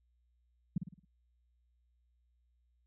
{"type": "tone with echo", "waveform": "sine", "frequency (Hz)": 174.61, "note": "F3", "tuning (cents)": 0, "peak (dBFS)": -27, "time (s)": [0.76, 0.78], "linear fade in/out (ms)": 5, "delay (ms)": 54, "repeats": 5, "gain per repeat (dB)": -7, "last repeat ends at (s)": 1.05, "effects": ["added 60 Hz sine -70 dBFS peak until 2.86 s"]}